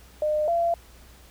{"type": "tone pair in turn", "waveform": "sine", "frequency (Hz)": [607, 681.3], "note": ["D#5", "F5"], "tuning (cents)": [-43, -43], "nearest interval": "major second", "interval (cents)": 200, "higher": "second", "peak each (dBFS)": [-21, -20], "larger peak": "second", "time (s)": [[0.22, 0.48], [0.48, 0.74]], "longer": "neither", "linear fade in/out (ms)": 2, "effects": ["added 60 Hz sine -50 dBFS peak until 1.3 s", "pink hiss -53 dBFS RMS until 1.3 s"]}